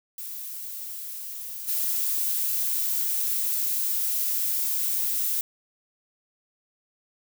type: noise with level steps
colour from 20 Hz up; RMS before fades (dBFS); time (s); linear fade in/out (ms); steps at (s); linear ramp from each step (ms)
violet; -36 / -26; 0.18-5.41; 2; 1.67; 20
effects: none